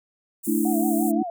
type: high-pass noise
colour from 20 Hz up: pink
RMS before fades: -33 dBFS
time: 0.43-1.12 s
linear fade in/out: 20 ms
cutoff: 7800 Hz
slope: 48 dB/octave
type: chord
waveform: sine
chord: A suspended fourth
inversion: none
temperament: equal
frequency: 220 / 293.7 / 329.6 Hz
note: A3 / D4 / E4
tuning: 0 / 0 / 0 cents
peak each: -24 dBFS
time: 0.47-1.23 s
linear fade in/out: 10 ms
type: tone with vibrato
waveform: sine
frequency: 708 Hz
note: F5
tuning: 23 cents sharp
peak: -28 dBFS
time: 0.65-1.3 s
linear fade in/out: 2 ms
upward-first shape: sine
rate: 5.7 Hz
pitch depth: 110 cents each way
effects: none